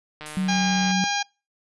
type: click train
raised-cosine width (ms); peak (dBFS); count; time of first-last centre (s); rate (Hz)
0.3; -21; 108; 0.21-0.914; 152
type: noise with exponential decay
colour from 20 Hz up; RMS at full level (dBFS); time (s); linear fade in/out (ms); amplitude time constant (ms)
violet; -32; 0.26-0.91; 1; 140
type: tone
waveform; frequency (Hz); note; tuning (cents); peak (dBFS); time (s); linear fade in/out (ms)
sine; 187; F#3; +19; -21; 0.37-1.04; 0
type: harmonic tone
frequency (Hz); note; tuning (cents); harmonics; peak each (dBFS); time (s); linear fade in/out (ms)
810; G#5; -43; 1 / 2 / 3 / 4 / 5 / 6 / 7 / 8; -26 / -29 / -31 / -32 / -33 / -34 / -34 / -35; 0.48-1.23; 10
effects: noise-tail reverb RT60 0.3 s tail -26 dB re dry + resampled to 24000 Hz